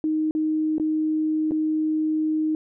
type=tone with dropouts; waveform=sine; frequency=311.3 Hz; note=D#4; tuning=1 cent sharp; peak=-20 dBFS; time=0.04-2.55 s; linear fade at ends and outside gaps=1 ms; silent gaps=0.31-0.35 / 0.782-0.798 / 1.51-1.518 s; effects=none